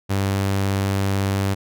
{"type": "tone", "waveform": "sawtooth", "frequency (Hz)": 98, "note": "G2", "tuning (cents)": 0, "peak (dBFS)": -15, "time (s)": [0.09, 1.55], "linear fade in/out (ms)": 20, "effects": []}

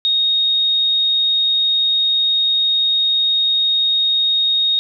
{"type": "tone", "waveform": "sine", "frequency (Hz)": 3729, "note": "A#7", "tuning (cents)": 0, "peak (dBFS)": -13, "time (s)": [0.05, 4.79], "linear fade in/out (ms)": 0, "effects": []}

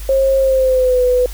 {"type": "tone with pitch glide", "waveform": "sine", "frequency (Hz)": [537, 498.2], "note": ["C5", "B4"], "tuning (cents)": [45, 15], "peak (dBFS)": -10, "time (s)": [0.09, 1.26], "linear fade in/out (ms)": 2, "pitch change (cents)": -130, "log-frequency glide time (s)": [0.38, 1.03], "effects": ["added 50 Hz sine -25 dBFS peak until 1.33 s", "white hiss -37 dBFS RMS until 1.33 s"]}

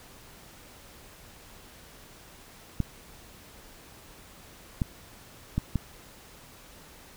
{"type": "clicks", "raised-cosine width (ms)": 5, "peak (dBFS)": -13, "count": 4, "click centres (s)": [2.803, 4.818, 5.58, 5.757], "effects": ["pink hiss -51 dBFS RMS until 7.16 s"]}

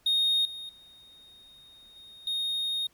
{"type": "tone with level steps", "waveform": "triangle", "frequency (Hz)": 3711, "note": "A#7", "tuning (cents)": -9, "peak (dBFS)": [-20, -36, -50, -46, -26], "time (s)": [0.06, 2.87], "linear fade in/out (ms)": 5, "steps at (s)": [0.45, 0.69, 1.96, 2.27], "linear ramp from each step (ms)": 2, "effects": ["tanh soft clip ceiling -16 dBFS", "pink hiss -65 dBFS RMS until 2.93 s"]}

